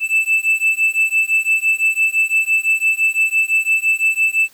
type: beating tone pair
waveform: triangle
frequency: 2637 / 2642.9 Hz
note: E7 / E7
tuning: 0 / +4 cents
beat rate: 5.9 Hz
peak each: -15 dBFS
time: 0-4.49 s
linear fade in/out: 50 ms
effects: white hiss -50 dBFS RMS until 4.53 s